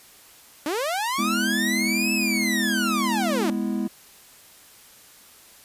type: linear two-way sweep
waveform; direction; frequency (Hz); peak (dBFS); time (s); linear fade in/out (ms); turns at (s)
sawtooth; up then down; 277.2 to 2637 to 277.2; -20; 0.66-3.5; 2; 2.13
type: chord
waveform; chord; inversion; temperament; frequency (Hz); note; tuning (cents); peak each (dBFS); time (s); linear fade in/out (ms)
triangle; E major; first; equal; 207.7 / 246.9 / 329.6; G#3 / B3 / E4; 0 / 0 / 0; -24 / -26 / -28; 1.18-3.88; 10
effects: white hiss -50 dBFS RMS until 5.64 s + resampled to 32000 Hz